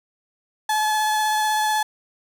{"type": "tone with vibrato", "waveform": "35% pulse", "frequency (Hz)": 858, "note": "A5", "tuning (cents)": -44, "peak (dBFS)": -17, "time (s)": [0.69, 1.83], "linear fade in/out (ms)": 5, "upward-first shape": "triangle", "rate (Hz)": 16, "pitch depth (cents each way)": 14, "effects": []}